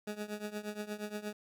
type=tone with tremolo; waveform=20% pulse; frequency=209.6 Hz; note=G#3; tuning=16 cents sharp; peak=-30 dBFS; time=0.07-1.33 s; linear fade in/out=5 ms; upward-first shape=triangle; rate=8.5 Hz; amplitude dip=90%; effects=none